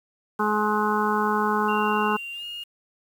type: harmonic tone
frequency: 211.4 Hz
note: G#3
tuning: 31 cents sharp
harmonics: 1 / 2 / 4 / 5 / 6 / 7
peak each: -27 / -27 / -27 / -26 / -29 / -30 dBFS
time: 0.39-2.17 s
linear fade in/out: 10 ms
type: tone with pitch glide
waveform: sine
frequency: 2773 to 2844 Hz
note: F7 to F7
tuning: -13 to +31 cents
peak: -32 dBFS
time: 1.68-2.64 s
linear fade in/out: 10 ms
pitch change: +44 cents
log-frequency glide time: 2.32-2.44 s
effects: 8-bit